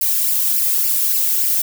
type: noise with flanger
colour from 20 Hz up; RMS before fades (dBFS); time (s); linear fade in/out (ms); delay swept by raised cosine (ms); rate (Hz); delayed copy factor
violet; -17; 0.01-1.62; 5; 0.39 to 1.89; 3.5; +0.8
effects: none